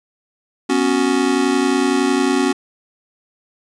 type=chord; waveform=square; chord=B suspended second; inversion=none; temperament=just; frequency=246.9 / 277.8 / 370.4 Hz; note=B3 / C#4 / F#4; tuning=0 / +4 / +2 cents; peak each=-21 / -18 / -20 dBFS; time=0.69-2.53 s; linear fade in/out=10 ms; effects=resampled to 22050 Hz